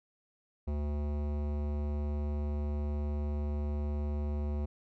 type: tone with hard clipping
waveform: sine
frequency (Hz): 73.42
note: D2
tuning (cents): 0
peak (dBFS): -33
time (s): 0.67-4.66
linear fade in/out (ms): 10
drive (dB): 17
effects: none